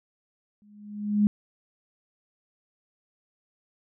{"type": "tone with exponential growth", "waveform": "sine", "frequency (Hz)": 207.7, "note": "G#3", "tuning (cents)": 0, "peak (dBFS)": -15, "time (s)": [0.62, 1.27], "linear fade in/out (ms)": 0, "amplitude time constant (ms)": 140, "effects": []}